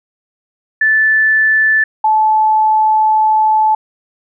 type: tone pair in turn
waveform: sine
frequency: 1752 / 866.9 Hz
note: A6 / A5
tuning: -8 / -26 cents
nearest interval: octave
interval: 1218 cents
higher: first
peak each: -8 dBFS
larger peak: neither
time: 0.81-1.84 / 2.04-3.75 s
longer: second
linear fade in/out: 5 ms
effects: none